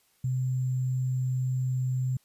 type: tone with sample-and-hold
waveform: sine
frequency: 128.7 Hz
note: C3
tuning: 28 cents flat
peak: -25 dBFS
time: 0.24-2.17 s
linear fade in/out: 5 ms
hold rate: 7350 Hz
effects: white hiss -67 dBFS RMS until 2.24 s + resampled to 32000 Hz